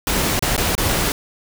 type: noise with dropouts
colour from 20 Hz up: pink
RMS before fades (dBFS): -19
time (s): 0.07-1.12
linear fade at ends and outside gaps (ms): 1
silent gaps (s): 0.393-0.424 / 0.565-0.578 / 0.752-0.779
effects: none